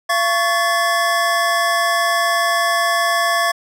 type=tone cluster; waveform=square; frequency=683 / 1112 / 1737 Hz; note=F5 / C#6 / A6; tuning=-39 / +5 / -23 cents; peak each=-20 dBFS; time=0.09-3.52 s; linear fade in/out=10 ms; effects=low-pass 12000 Hz 12 dB/octave